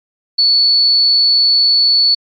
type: tone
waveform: sine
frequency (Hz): 4438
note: C#8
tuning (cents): +1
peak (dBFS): -8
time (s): 0.38-2.15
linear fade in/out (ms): 10
effects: AAC 64 kbps